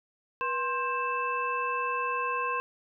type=harmonic tone with a mistuned harmonic; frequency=528 Hz; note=C5; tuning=16 cents sharp; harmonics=1 / 2 / 3 / 5; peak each=-36 / -29 / -37 / -35 dBFS; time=0.41-2.6 s; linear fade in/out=0 ms; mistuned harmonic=1; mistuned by=-140 cents; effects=none